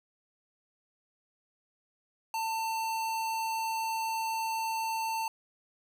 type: tone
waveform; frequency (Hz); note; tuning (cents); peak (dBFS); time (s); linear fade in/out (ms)
square; 896; A5; +31; -31; 2.34-5.28; 2
effects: none